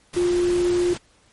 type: tone in noise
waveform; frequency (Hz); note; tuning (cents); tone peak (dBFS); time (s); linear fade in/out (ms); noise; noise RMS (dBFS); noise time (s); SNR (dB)
sine; 352.9; F4; +18; -17; 0.16-0.94; 10; pink; -33; 0.13-0.98; +13
effects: pink hiss -58 dBFS RMS until 1.32 s + MP3 48 kbps